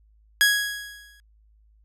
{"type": "tone with exponential decay", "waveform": "sawtooth", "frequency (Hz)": 1661.2, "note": "G#6", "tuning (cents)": 0, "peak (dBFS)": -10, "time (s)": [0.41, 1.2], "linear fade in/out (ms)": 0, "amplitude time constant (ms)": 170, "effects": ["added 53 Hz sine -55 dBFS peak until 1.84 s", "resampled to 32000 Hz"]}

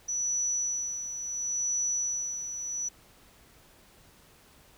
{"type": "tone with tremolo", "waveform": "sine", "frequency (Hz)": 5920, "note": "F#8", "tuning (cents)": 0, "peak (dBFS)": -26, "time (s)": [0.08, 2.89], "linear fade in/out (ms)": 10, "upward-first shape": "sine", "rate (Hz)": 0.72, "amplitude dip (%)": 60, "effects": ["pink hiss -58 dBFS RMS until 4.77 s"]}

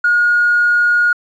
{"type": "tone with tanh clipping", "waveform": "triangle", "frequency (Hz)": 1437, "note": "F6", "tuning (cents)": 49, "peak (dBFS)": -9, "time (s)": [0.04, 1.13], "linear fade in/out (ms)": 5, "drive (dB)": 1, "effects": ["resampled to 16000 Hz"]}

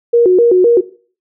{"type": "tone with vibrato", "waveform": "sine", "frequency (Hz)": 415.3, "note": "G#4", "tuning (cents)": 0, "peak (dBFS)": -5, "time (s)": [0.13, 0.81], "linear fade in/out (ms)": 10, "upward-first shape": "square", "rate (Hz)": 3.9, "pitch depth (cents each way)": 220, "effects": ["noise-tail reverb RT60 0.4 s tail -17 dB re dry"]}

